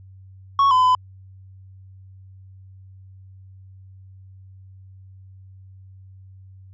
triangle tone with pitch steps, 1108 / 1015 / 1009 Hz, C#6 / B5 / B5, -1 / +47 / +37 cents, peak -11 dBFS, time 0.59-0.95 s, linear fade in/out 2 ms, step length 120 ms, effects added 95 Hz sine -42 dBFS peak until 6.73 s + resampled to 16000 Hz

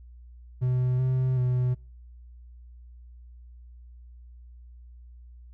triangle tone with pitch steps, 126.2 / 129.1 / 125.4 Hz, B2 / C3 / B2, +38 / -23 / +27 cents, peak -20 dBFS, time 0.61-1.75 s, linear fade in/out 20 ms, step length 380 ms, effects noise-tail reverb RT60 0.4 s tail -26 dB re dry + added 60 Hz sine -45 dBFS peak until 5.53 s

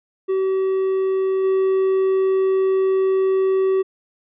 triangle tone with level steps, 381.6 Hz, G4, 47 cents flat, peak -15 / -13 dBFS, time 0.28-3.83 s, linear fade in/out 20 ms, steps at 1.43 s, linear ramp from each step 20 ms, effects resampled to 8000 Hz

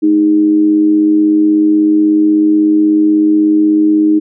sine tone with amplitude modulation, 311.1 Hz, D#4, in tune, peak -4 dBFS, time 0.02-4.2 s, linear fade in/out 20 ms, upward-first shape sine, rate 96.3 Hz, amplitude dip 50%, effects none

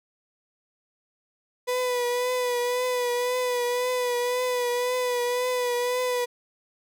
35% pulse tone with vibrato, 493.9 Hz, B4, in tune, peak -22 dBFS, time 1.67-6.26 s, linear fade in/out 20 ms, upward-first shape triangle, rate 1.9 Hz, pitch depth 39 cents each way, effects none

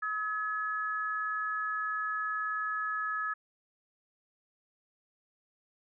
sine tone pair together, 1280.8 / 1700 Hz, D#6 / G#6, +50 / +40 cents, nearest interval perfect fourth, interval 490 cents, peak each -33 / -34 dBFS, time 0.02-3.34 s, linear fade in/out 10 ms, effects none

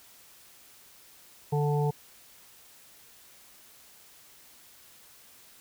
harmonic tone, 146.83 Hz, D3, in tune, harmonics 1 / 3 / 5 / 6, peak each -25 / -30 / -37 / -35 dBFS, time 1.52-1.91 s, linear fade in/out 10 ms, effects white hiss -55 dBFS RMS until 5.6 s

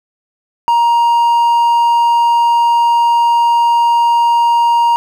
triangle tone, 940 Hz, A#5, 14 cents sharp, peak -6 dBFS, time 0.68-4.96 s, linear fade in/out 0 ms, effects 8-bit

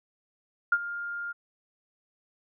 sine tone with ADSR envelope, 1406 Hz, F6, 11 cents sharp, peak -17 dBFS, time 0.72-1.33 s, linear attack 5 ms, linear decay 50 ms, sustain -15 dB, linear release 19 ms, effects none

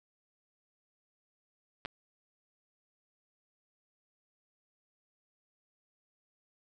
clicks, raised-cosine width 0.3 ms, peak -22 dBFS, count 2, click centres 1.851 / 1.858 s, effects none

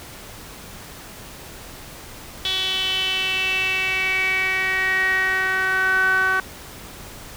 sawtooth tone with band-pass filter sweep, 377.8 Hz, F#4, 36 cents sharp, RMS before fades -21 dBFS, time 2.45-6.4 s, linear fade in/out 2 ms, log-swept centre 3400 to 1400 Hz, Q 7.3, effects pink hiss -39 dBFS RMS until 7.36 s

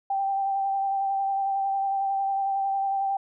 sine tone with vibrato, 784 Hz, G5, in tune, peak -23 dBFS, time 0.1-3.17 s, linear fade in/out 5 ms, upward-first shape sine, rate 11 Hz, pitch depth 18 cents each way, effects none

